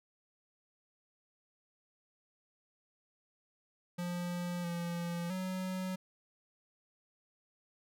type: tone with pitch steps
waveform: square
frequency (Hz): 175.8 / 171.8 / 186.1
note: F3 / F3 / F#3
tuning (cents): +12 / -28 / +10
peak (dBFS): -36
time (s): 3.98-5.96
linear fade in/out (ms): 10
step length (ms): 660
effects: none